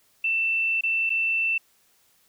sine tone with dropouts, 2673 Hz, E7, 23 cents sharp, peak -21 dBFS, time 0.24-1.58 s, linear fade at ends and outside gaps 5 ms, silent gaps 0.81-0.835 / 1.095-1.102 s, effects white hiss -63 dBFS RMS until 2.28 s

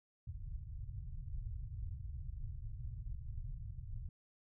pink low-pass noise, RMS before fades -44 dBFS, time 0.27-4.09 s, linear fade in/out 5 ms, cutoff 130 Hz, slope 48 dB/octave, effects none

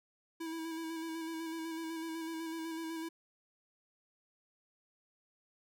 square tone with vibrato, 325.7 Hz, E4, 21 cents flat, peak -39 dBFS, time 0.4-3.09 s, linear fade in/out 10 ms, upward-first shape square, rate 8 Hz, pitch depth 23 cents each way, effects none

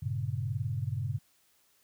sine chord, G diminished, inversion none, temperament equal, 98 / 116.54 / 138.59 Hz, G2 / Bb2 / Db3, 0 / 0 / 0 cents, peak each -35 / -34 / -35 dBFS, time 0.02-1.19 s, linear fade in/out 10 ms, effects white hiss -68 dBFS RMS until 1.83 s

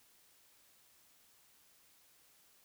silence, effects white hiss -67 dBFS RMS until 2.64 s

